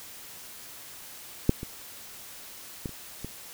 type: clicks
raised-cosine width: 3 ms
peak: -6 / -22 / -19 / -30 / -22 dBFS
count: 5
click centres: 1.494 / 1.631 / 2.858 / 2.893 / 3.246 s
effects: white hiss -45 dBFS RMS until 3.53 s